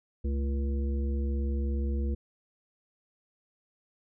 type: harmonic tone with a mistuned harmonic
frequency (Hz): 68.5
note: C#2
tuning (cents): -20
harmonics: 1 / 3 / 5 / 7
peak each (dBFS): -27 / -37 / -41 / -44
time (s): 0.24-2.15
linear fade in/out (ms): 10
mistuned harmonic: 3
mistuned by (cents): +120
effects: none